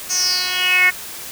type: tone with band-pass filter sweep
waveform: 10% pulse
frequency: 365.2 Hz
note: F#4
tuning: 23 cents flat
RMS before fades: -17 dBFS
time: 0.09-0.91 s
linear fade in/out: 20 ms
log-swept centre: 6700 to 2000 Hz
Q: 7.2
effects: white hiss -32 dBFS RMS until 1.31 s